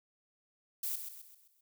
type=noise with echo; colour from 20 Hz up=violet; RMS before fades=-36 dBFS; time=0.83-0.96 s; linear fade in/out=5 ms; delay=130 ms; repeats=5; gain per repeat=-7 dB; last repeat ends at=1.61 s; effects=none